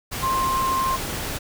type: tone in noise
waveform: sine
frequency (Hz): 1055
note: C6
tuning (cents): +14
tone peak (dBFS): -20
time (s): 0.22-0.97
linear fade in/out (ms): 20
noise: pink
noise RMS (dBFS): -29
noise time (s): 0.11-1.39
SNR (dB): +6
effects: none